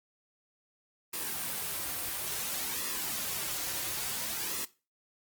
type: noise with flanger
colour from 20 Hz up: white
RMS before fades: -35 dBFS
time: 1.13-4.65 s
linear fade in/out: 5 ms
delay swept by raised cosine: 1.3 to 4.8 ms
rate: 0.58 Hz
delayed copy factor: -0.55
effects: noise-tail reverb RT60 0.3 s tail -18 dB re dry + Opus 24 kbps